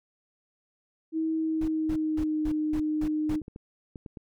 sine tone with pitch glide, 320 to 306.6 Hz, D#4 to D#4, +49 to -25 cents, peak -25 dBFS, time 1.12-3.42 s, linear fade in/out 50 ms, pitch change -74 cents, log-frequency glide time 1.34-2.5 s
brown noise bursts, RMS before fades -35 dBFS, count 7, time 1.61-3.36 s, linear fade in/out 5 ms, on 70 ms, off 210 ms
clicks, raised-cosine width 3 ms, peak -28 dBFS, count 7, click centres 3.341 / 3.417 / 3.481 / 3.561 / 3.958 / 4.062 / 4.172 s
effects none

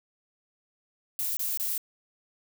violet noise bursts, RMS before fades -30 dBFS, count 3, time 1.19-1.778 s, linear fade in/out 0 ms, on 180 ms, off 24 ms, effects none

